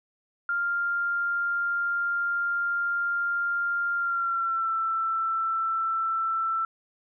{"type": "tone with pitch glide", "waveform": "sine", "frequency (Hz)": [1397, 1333.9], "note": ["F6", "E6"], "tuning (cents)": [0, 20], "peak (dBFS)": -24, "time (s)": [0.49, 6.65], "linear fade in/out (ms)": 2, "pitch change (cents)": -80, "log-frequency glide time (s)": [3.95, 4.73], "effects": []}